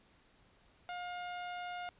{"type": "tone", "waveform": "sawtooth", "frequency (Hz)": 712, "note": "F5", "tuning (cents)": 33, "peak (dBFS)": -36, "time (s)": [0.89, 1.89], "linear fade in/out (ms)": 0, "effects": ["pink hiss -67 dBFS RMS until 1.99 s", "resampled to 8000 Hz"]}